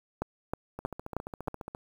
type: two click trains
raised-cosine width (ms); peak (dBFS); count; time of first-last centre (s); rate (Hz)
1; -16 / -24; 5 / 15; 0.22-1.482 / 0.79-1.749; 3.17 / 14.6
effects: 8-bit